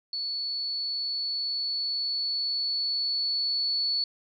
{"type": "tone with level ramp", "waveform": "sine", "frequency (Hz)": 4431, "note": "C#8", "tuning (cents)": -2, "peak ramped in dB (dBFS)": [-29, -24], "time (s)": [0.13, 4.04], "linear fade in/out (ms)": 2, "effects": []}